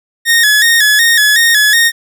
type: tone with vibrato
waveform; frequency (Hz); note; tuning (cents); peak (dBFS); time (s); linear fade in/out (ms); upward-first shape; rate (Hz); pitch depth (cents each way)
sawtooth; 1775; A6; +15; -3; 0.25-1.92; 50; square; 2.7; 73
effects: none